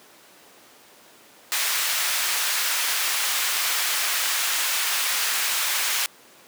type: high-pass noise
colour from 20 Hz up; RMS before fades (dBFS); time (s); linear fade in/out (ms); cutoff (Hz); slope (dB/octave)
pink; -24; 1.52-6.06; 0; 1500; 12
effects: pink hiss -50 dBFS RMS until 6.47 s + high-pass 300 Hz 12 dB/octave